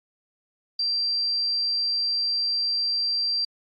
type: tone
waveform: sine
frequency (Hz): 4713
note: D8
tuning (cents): +5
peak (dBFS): -22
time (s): 0.79-3.45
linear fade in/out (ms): 5
effects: AAC 64 kbps